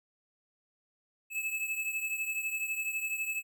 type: beating tone pair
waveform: square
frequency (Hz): 2600 / 2612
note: E7 / E7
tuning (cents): -24 / -17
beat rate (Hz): 12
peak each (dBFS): -34 / -39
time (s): 1.3-3.43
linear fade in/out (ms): 50
effects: none